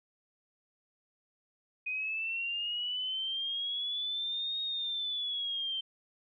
sine linear two-way sweep, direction up then down, 2489 to 3740 to 3119 Hz, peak -32 dBFS, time 1.86-5.81 s, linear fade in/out 10 ms, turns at 4.61 s, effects none

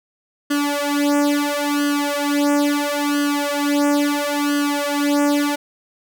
sawtooth tone with flanger, 289.1 Hz, D4, 27 cents flat, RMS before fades -19 dBFS, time 0.5-5.56 s, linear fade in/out 10 ms, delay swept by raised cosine 0.64 to 3.34 ms, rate 0.74 Hz, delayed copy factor +1, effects none

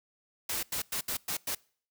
white noise bursts at uneven times, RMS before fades -33 dBFS, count 6, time 0.49-0.63 / 0.72-0.82 / 0.92-1.01 / 1.08-1.17 / 1.28-1.37 / 1.47-1.55 s, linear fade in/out 5 ms, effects noise-tail reverb RT60 0.5 s tail -25 dB re dry

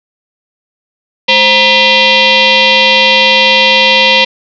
sine tone with frequency modulation, 212.1 Hz, G#3, 37 cents sharp, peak -4 dBFS, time 1.28-4.25 s, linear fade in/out 10 ms, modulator 738 Hz, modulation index 5.2, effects none

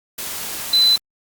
sine tone in noise, 4021 Hz, B7, 30 cents sharp, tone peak -11 dBFS, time 0.73-0.96 s, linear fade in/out 5 ms, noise white, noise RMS -28 dBFS, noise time 0.18-0.98 s, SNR +14 dB, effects Opus 48 kbps

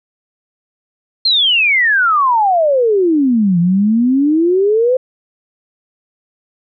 sine exponential two-way sweep, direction down then up, 4261 to 168.2 to 523 Hz, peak -9 dBFS, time 1.25-4.97 s, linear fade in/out 5 ms, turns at 3.59 s, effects none

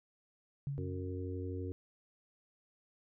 sine tone with exponential decay, 140 Hz, C#3, 18 cents sharp, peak -33 dBFS, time 0.67-1.41 s, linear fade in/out 0 ms, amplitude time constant 160 ms
harmonic tone, 92 Hz, F#2, 9 cents flat, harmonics 1 / 3 / 4 / 5, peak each -39 / -44 / -45 / -46 dBFS, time 0.78-1.72 s, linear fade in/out 0 ms
effects none

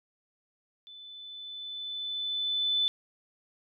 sine tone with level ramp, 3507 Hz, A7, 6 cents flat, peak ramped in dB -46 to -23 dBFS, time 0.87-2.88 s, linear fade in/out 0 ms, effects none

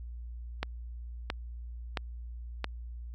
click train, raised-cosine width 0.3 ms, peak -15 dBFS, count 4, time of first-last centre 0.63-2.643 s, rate 1.49 Hz, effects added 59 Hz sine -39 dBFS peak until 3.14 s

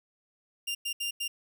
sawtooth tone bursts at uneven times, 2795 Hz, F7, 1 cent sharp, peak -27 dBFS, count 4, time 0.67-0.75 / 0.85-0.93 / 1-1.11 / 1.2-1.28 s, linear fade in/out 10 ms, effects none

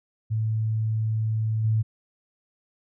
sine tone with level steps, 110 Hz, A2, in tune, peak -22 / -19 dBFS, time 0.3-1.83 s, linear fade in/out 20 ms, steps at 1.64 s, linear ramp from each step 5 ms, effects none

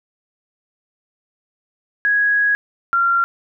sine tone pair in turn, 1661.2 / 1378.5 Hz, G#6 / F6, 0 / -23 cents, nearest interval minor third, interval 323 cents, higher first, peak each -13 dBFS, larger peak neither, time 2.05-2.55 / 2.93-3.24 s, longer first, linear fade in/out 0 ms, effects none

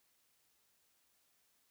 silence, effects white hiss -75 dBFS RMS until 1.7 s

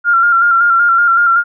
sine tone with vibrato, 1387 Hz, F6, 12 cents flat, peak -7 dBFS, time 0.04-1.44 s, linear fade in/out 50 ms, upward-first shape square, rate 5.3 Hz, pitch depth 32 cents each way, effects none

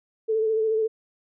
sine tone with vibrato, 440 Hz, A4, in tune, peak -20 dBFS, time 0.28-0.88 s, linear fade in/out 20 ms, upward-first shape sine, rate 14 Hz, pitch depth 30 cents each way, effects none

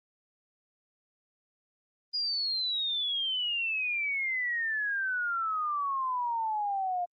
sine exponential sweep, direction down, 4925 to 698.5 Hz, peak -28 dBFS, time 2.13-7.06 s, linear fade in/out 20 ms, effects Opus 24 kbps

